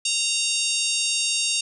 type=harmonic tone; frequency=926 Hz; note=A#5; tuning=12 cents flat; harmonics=3 / 4 / 5 / 6 / 7 / 8 / 9 / 10; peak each=-27 / -28 / -29 / -30 / -30 / -31 / -32 / -32 dBFS; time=0.05-1.61 s; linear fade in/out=5 ms; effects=none